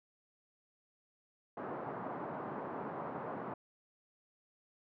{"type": "band-pass noise", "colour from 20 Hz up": "white", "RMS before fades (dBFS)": -42, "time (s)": [1.57, 3.54], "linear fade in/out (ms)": 5, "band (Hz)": [130, 1100], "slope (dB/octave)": 24, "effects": []}